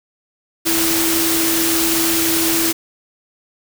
sine tone in noise, 329.6 Hz, E4, in tune, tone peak -19 dBFS, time 0.65-2.73 s, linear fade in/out 20 ms, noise white, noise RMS -18 dBFS, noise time 0.65-2.73 s, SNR -4 dB, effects none

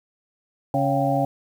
harmonic tone with a mistuned harmonic, 138.8 Hz, C#3, 3 cents sharp, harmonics 1 / 2 / 4 / 5 / 6, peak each -25 / -25 / -25 / -25 / -25 dBFS, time 0.74-1.25 s, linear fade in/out 2 ms, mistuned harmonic 6, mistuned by -97 cents, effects 8-bit

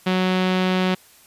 sawtooth tone with low-pass filter, 185 Hz, F#3, in tune, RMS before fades -20 dBFS, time 0.06-0.95 s, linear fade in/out 10 ms, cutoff 3400 Hz, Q 1.8, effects white hiss -51 dBFS RMS until 1.26 s + resampled to 32000 Hz

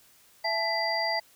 sine tone cluster, 666 / 860 / 1998 / 4737 Hz, E5 / A5 / B6 / D8, +18 / -40 / +20 / +14 cents, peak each -31 dBFS, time 0.44-1.2 s, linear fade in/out 10 ms, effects white hiss -59 dBFS RMS until 1.35 s

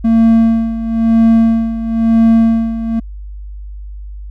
triangle tone with tremolo, 226.9 Hz, A#3, 47 cents flat, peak -3 dBFS, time 0.04-3 s, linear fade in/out 10 ms, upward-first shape sine, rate 1 Hz, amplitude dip 75%, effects added 50 Hz sine -25 dBFS peak until 4.3 s

